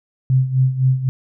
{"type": "tone with tremolo", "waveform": "sine", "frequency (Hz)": 130.5, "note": "C3", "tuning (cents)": -4, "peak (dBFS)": -10, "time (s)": [0.3, 1.09], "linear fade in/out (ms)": 0, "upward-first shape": "sine", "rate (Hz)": 3.9, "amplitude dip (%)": 75, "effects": []}